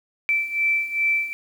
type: beating tone pair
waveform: sine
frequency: 2328 / 2330.5 Hz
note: D7 / D7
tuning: -16 / -14 cents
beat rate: 2.5 Hz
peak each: -25 / -21 dBFS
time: 0.29-1.33 s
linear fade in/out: 0 ms
effects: 8-bit